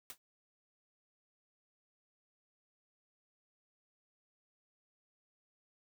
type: noise with exponential decay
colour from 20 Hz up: white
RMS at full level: -42 dBFS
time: 0.1-0.18 s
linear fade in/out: 0 ms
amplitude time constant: 17 ms
effects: none